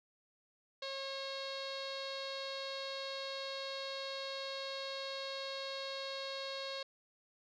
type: tone with low-pass filter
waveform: sawtooth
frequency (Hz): 543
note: C#5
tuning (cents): -36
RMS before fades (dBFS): -42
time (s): 0.82-6.83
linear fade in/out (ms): 5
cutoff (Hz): 4200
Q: 6.3
effects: none